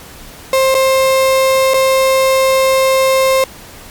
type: tone with dropouts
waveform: 35% pulse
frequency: 529 Hz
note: C5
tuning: 19 cents sharp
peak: -7 dBFS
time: 0.53-3.44 s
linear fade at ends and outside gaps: 2 ms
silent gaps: 0.744-0.749 / 1.737-1.741 s
effects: pink hiss -35 dBFS RMS until 3.9 s + MP3 96 kbps